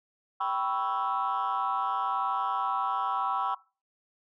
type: chord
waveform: sine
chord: C# half-diminished seventh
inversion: second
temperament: equal with one note detuned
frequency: 779.9 / 987.8 / 1108.7 / 1318.5 Hz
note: G5 / B5 / C#6 / E6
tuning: -9 / 0 / 0 / 0 cents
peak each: -31 dBFS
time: 0.4-3.55 s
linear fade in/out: 10 ms
effects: noise-tail reverb RT60 0.3 s tail -19 dB re dry + tanh soft clip ceiling -21 dBFS